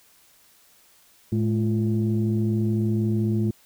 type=tone cluster; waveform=sine; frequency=110 / 214.1 / 343.7 Hz; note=A2 / A3 / F4; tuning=0 / -47 / -28 cents; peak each=-22 / -23 / -28 dBFS; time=1.32-3.51 s; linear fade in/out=5 ms; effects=tanh soft clip ceiling -13 dBFS + white hiss -57 dBFS RMS until 3.65 s